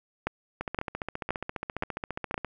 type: two click trains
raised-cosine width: 0.5 ms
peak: -12 / -17 dBFS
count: 5 / 28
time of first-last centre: 0.27-2.343 / 0.61-2.447 s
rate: 1.93 / 14.7 Hz
effects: none